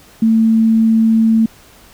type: tone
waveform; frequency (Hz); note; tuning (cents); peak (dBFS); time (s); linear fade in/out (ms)
sine; 223.7; A3; +29; -8; 0.22-1.46; 5
effects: pink hiss -44 dBFS RMS until 1.93 s